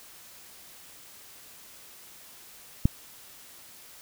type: click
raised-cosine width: 5 ms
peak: -7 dBFS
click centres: 2.855 s
effects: white hiss -50 dBFS RMS until 4.01 s